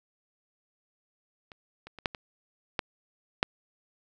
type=clicks; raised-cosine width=0.3 ms; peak=-30 / -28 / -28 / -10 / -23 / -11 / -6 dBFS; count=7; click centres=1.518 / 1.87 / 1.987 / 2.058 / 2.148 / 2.792 / 3.429 s; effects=none